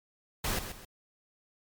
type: noise with echo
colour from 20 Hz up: pink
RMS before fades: -31 dBFS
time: 0.44-0.59 s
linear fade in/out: 5 ms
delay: 130 ms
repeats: 2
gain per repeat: -9 dB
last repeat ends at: 0.85 s
effects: MP3 96 kbps